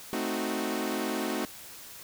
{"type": "chord", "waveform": "sawtooth", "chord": "A diminished seventh", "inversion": "none", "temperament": "equal", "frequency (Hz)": [220, 261.6, 311.1, 370], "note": ["A3", "C4", "Eb4", "Gb4"], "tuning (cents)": [0, 0, 0, 0], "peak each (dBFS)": -31, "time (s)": [0.13, 1.45], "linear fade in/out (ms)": 0, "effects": ["white hiss -46 dBFS RMS until 2.03 s"]}